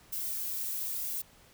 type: noise with flanger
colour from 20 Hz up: violet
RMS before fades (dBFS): -35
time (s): 0.12-1.22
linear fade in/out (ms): 10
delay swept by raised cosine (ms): 1.6 to 2.4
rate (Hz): 1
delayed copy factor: -0.5
effects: pink hiss -59 dBFS RMS until 1.53 s